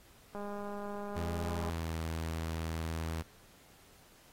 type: click train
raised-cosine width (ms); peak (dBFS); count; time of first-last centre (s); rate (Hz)
1; -29; 276; 0.35-1.698; 204
type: tone with pitch glide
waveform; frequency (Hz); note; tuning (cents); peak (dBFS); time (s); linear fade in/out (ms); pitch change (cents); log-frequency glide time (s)
sawtooth; 85.1 to 81.26; F2 to E2; -44 to -24; -31; 1.15-3.23; 20; -80; 1.54-1.9
effects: pink hiss -61 dBFS RMS until 4.32 s + AAC 48 kbps